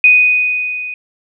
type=tone with level ramp; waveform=sine; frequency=2489 Hz; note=D#7; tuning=in tune; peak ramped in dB=-3 to -22 dBFS; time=0.04-0.94 s; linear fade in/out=2 ms; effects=none

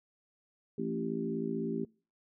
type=harmonic tone with a mistuned harmonic; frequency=56 Hz; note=A1; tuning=31 cents sharp; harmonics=3 / 4 / 5 / 6 / 7; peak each=-40 / -36 / -39 / -41 / -37 dBFS; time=0.78-1.85 s; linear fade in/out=5 ms; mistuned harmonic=5; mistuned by=-18 cents; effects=noise-tail reverb RT60 0.4 s tail -26 dB re dry

